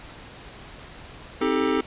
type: chord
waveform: square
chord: A half-diminished seventh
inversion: first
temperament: just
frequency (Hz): 264 / 316.8 / 396 / 440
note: C4 / Eb4 / G4 / A4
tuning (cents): +16 / +31 / +18 / 0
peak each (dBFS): -27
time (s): 1.41-1.81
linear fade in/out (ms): 5
effects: pink hiss -43 dBFS RMS until 1.86 s + resampled to 8000 Hz